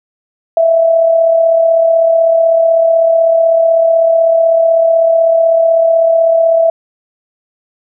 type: tone with amplitude modulation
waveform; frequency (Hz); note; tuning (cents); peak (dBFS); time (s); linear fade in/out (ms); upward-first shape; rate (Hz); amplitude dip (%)
sine; 660; E5; +2; -4; 0.57-6.7; 2; sine; 36; 45
effects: none